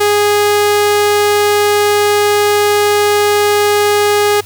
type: tone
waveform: sawtooth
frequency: 413.5 Hz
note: G#4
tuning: 8 cents flat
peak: -5 dBFS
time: 0-4.41 s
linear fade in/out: 10 ms
effects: added 98 Hz sine -34 dBFS peak until 4.45 s + white hiss -38 dBFS RMS until 4.45 s